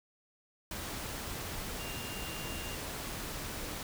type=tone in noise; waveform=sine; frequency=2794 Hz; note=F7; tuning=in tune; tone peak=-46 dBFS; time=1.79-2.75 s; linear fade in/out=2 ms; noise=pink; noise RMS=-40 dBFS; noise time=0.71-3.83 s; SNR=-9 dB; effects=none